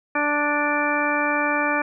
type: harmonic tone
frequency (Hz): 293.7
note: D4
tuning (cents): 0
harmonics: 1 / 2 / 3 / 4 / 5 / 6 / 8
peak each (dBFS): -27 / -27 / -27 / -27 / -27 / -27 / -27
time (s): 0.15-1.82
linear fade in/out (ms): 5
effects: none